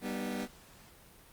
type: chord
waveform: sawtooth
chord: G augmented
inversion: none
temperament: just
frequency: 196 / 245 / 306.2 Hz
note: G3 / B3 / D#4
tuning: 0 / -14 / -28 cents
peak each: -34 / -33 / -39 dBFS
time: 0.01-0.48 s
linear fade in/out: 50 ms
effects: pink hiss -57 dBFS RMS until 1.32 s + Opus 32 kbps